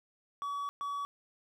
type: tone bursts at uneven times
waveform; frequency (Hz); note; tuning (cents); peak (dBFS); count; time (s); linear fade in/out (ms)
triangle; 1136; C#6; +42; -32; 2; 0.42-0.69 / 0.81-1.05; 0
effects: none